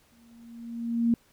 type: tone with exponential growth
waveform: sine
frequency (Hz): 233.1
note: A#3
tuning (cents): 0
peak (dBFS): -18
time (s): 0.12-1.14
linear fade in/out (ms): 2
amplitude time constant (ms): 220
effects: pink hiss -63 dBFS RMS until 1.32 s